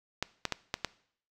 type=clicks; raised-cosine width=0.2 ms; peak=-12 dBFS; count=5; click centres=0.226 / 0.453 / 0.523 / 0.741 / 0.847 s; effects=noise-tail reverb RT60 0.6 s tail -20 dB re dry